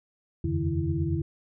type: tone cluster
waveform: sine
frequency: 82.9 / 91.6 / 139.6 / 156.9 / 331.5 Hz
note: E2 / F#2 / C#3 / D#3 / E4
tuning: +10 / -17 / +13 / +15 / +10 cents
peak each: -31 dBFS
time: 0.44-1.22 s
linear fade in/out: 5 ms
effects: none